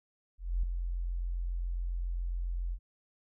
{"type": "tone with ADSR envelope", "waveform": "sine", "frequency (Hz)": 43.65, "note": "F1", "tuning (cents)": 0, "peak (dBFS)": -25, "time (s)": [0.38, 2.79], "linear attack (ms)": 250, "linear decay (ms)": 5, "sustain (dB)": -6, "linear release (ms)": 68, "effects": []}